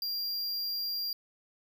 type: tone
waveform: square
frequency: 4769 Hz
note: D8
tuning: 26 cents sharp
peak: -32 dBFS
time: 0.02-1.13 s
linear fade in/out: 2 ms
effects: none